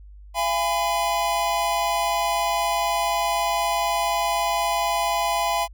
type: tone cluster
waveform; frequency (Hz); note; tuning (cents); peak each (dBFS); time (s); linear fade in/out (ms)
square; 682 / 822 / 1005; F5 / G#5 / B5; -41 / -18 / +30; -26; 0.34-5.68; 50
effects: added 50 Hz sine -41 dBFS peak until 5.73 s